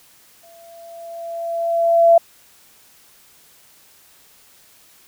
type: tone with exponential growth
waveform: sine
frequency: 674 Hz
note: E5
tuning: 38 cents sharp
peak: -6 dBFS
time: 0.43-2.18 s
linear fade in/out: 5 ms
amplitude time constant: 380 ms
effects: white hiss -51 dBFS RMS until 5.07 s